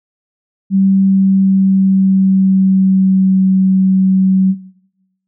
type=tone with pitch glide; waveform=sine; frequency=193.3 to 189.43 Hz; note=G3 to F#3; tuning=-24 to +41 cents; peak=-8 dBFS; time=0.7-4.55 s; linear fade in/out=50 ms; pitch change=-35 cents; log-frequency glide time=0.93-3.45 s; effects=noise-tail reverb RT60 1.0 s tail -19 dB re dry